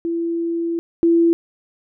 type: tone pair in turn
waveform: sine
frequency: 336 / 336 Hz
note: E4 / E4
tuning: +33 / +33 cents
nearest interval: unison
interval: 0 cents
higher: neither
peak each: -19 / -11 dBFS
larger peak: second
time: 0.05-0.79 / 1.03-1.33 s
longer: first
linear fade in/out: 0 ms
effects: none